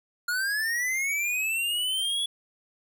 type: linear sweep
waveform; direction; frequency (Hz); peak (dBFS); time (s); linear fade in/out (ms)
square; up; 1418 to 3400; -26; 0.28-2.26; 5
effects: none